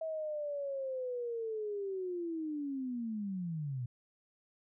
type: linear sweep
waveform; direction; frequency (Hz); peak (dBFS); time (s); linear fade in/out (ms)
sine; down; 648 to 118; -35; 0.01-3.86; 5
effects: none